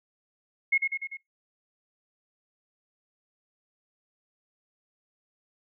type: tone with echo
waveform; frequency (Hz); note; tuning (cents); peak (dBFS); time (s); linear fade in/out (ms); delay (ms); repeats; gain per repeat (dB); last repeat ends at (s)
sine; 2166; C#7; -41; -19; 0.72-0.78; 10; 98; 4; -4; 1.172
effects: noise-tail reverb RT60 0.2 s tail -24 dB re dry